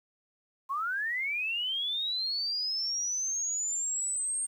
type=linear sweep; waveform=sine; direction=up; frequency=1046.5 to 8690 Hz; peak=-29 dBFS; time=0.69-4.47 s; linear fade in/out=20 ms; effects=10-bit